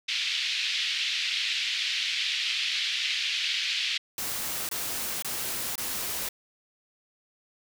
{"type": "band-pass noise", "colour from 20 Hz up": "white", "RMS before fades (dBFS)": -29, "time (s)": [0.08, 3.98], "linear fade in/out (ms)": 10, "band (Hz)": [2300, 4000], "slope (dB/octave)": 24}
{"type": "noise bursts", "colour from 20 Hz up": "white", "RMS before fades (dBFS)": -32, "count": 4, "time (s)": [4.18, 6.289], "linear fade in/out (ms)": 2, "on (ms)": 510, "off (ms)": 23}
{"effects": []}